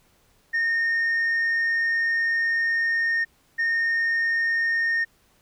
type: tone pair in turn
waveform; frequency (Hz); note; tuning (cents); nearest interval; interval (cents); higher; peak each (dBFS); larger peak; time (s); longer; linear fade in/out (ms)
sine; 1836 / 1836; A#6 / A#6; -27 / -27; unison; 0; neither; -18; neither; 0.53-3.25 / 3.58-5.05; first; 20
effects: tanh soft clip ceiling -19 dBFS + pink hiss -62 dBFS RMS until 5.41 s